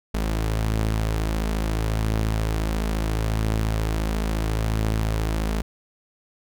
sawtooth tone pair together, 54.27 / 107.8 Hz, A1 / A2, -23 / -35 cents, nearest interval octave, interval 1188 cents, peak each -18 / -27 dBFS, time 0.14-5.62 s, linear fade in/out 5 ms, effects none

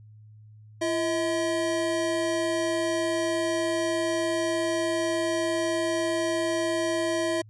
square tone pair together, 338.7 / 639.4 Hz, E4 / D#5, +47 / +47 cents, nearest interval major seventh, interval 1100 cents, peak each -28 dBFS, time 0.81-7.42 s, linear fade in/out 10 ms, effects added 107 Hz sine -47 dBFS peak until 7.49 s + resampled to 24000 Hz

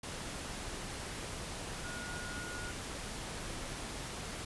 sine tone in noise, 1440 Hz, F#6, 47 cents flat, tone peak -44 dBFS, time 1.84-2.71 s, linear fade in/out 5 ms, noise pink, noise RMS -42 dBFS, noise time 0.03-4.45 s, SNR -5 dB, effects resampled to 24000 Hz

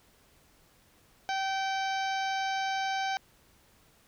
harmonic tone, 773 Hz, G5, 24 cents flat, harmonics 1 / 2 / 3 / 4 / 5 / 6 / 7 / 8, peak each -30 / -36 / -40 / -42 / -44 / -46 / -47 / -48 dBFS, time 1.29-3.17 s, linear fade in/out 0 ms, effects pink hiss -63 dBFS RMS until 4.07 s

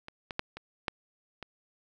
clicks, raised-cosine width 0.3 ms, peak -26 / -20 / -13 / -25 / -13 / -24 dBFS, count 6, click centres 0.084 / 0.308 / 0.394 / 0.57 / 0.882 / 1.427 s, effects none

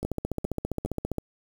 two click trains, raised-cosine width 2 ms, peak -15 / -20 dBFS, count 18 / 3, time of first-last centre 0.05-1.183 / 0.03-0.86 s, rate 15 / 2.41 Hz, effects 7-bit

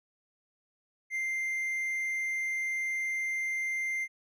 triangle tone, 2093 Hz, C7, in tune, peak -28 dBFS, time 1.1-4.08 s, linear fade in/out 50 ms, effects none

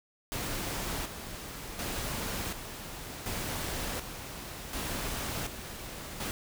pink noise with tremolo, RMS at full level -35 dBFS, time 0.32-6.31 s, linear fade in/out 0 ms, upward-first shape square, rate 0.68 Hz, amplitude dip 55%, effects none

